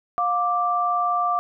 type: tone pair together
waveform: sine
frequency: 709 / 1174.3 Hz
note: F5 / D6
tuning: +26 / -1 cents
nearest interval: major sixth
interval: 873 cents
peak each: -23 / -21 dBFS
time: 0.18-1.39 s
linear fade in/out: 0 ms
effects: none